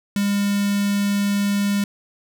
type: tone with notch filter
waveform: square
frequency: 201.8 Hz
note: G#3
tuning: 49 cents flat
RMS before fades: -20 dBFS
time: 0.16-1.84 s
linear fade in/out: 2 ms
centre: 720 Hz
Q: 0.61
effects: none